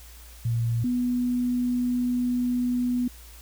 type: tone pair in turn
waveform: sine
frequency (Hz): 116.54 / 246.2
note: A#2 / B3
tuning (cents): 0 / -5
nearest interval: octave + minor second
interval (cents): 1295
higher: second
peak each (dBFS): -22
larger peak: neither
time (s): 0.45-0.84 / 0.84-3.08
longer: second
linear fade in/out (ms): 5
effects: added 58 Hz sine -45 dBFS peak until 3.41 s + white hiss -50 dBFS RMS until 3.41 s